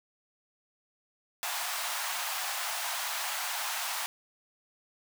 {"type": "high-pass noise", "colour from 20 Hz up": "pink", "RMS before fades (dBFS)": -34, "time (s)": [1.43, 4.06], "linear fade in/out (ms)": 0, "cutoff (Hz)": 690, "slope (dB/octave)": 48, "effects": []}